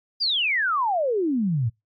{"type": "exponential sweep", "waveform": "sine", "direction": "down", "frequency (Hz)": [4978, 105.4], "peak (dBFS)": -20, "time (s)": [0.2, 1.7], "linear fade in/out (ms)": 20, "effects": ["noise-tail reverb RT60 0.2 s tail -25 dB re dry", "AAC 64 kbps"]}